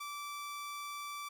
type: tone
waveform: sawtooth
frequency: 1163 Hz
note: D6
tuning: 17 cents flat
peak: -37 dBFS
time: 0-1.29 s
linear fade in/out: 10 ms
effects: none